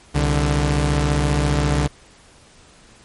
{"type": "tone pair together", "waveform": "sawtooth", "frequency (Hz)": [65.99, 146.83], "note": ["C2", "D3"], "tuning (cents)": [15, 0], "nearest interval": "octave + major second", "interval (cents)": 1385, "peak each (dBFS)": -15, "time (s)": [0.14, 1.88], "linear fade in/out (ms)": 20, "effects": ["pink hiss -49 dBFS RMS until 3.04 s", "MP3 48 kbps"]}